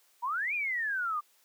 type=exponential two-way sweep; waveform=sine; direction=up then down; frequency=916 to 2489 to 1168 Hz; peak=-29 dBFS; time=0.22-1.21 s; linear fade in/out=20 ms; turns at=0.54 s; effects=white hiss -66 dBFS RMS until 1.44 s + high-pass 400 Hz 12 dB/octave